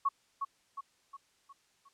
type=tone with echo; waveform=sine; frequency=1108.7 Hz; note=C#6; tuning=in tune; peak=-25 dBFS; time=0.05-0.09 s; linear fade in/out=10 ms; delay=360 ms; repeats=5; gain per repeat=-6 dB; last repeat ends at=1.89 s; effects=white hiss -70 dBFS RMS until 1.93 s + low-pass 8000 Hz 12 dB/octave